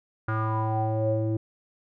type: tone with low-pass filter sweep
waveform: square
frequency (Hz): 110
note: A2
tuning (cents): 0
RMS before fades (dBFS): -26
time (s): 0.28-1.37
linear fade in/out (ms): 5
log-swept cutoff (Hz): 1400 to 400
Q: 7
effects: none